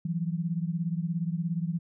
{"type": "beating tone pair", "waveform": "sine", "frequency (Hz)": [164.2, 181.2], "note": ["E3", "F#3"], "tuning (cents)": [-6, -36], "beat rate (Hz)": 17, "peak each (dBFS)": [-29, -32], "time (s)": [0.05, 1.79], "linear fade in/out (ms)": 5, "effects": []}